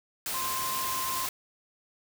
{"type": "tone in noise", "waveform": "sine", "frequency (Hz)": 1046.5, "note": "C6", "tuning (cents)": 0, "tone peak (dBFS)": -32, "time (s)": [0.34, 1.26], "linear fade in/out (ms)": 2, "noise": "white", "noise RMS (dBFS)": -33, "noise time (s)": [0.26, 1.29], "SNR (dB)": -2, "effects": []}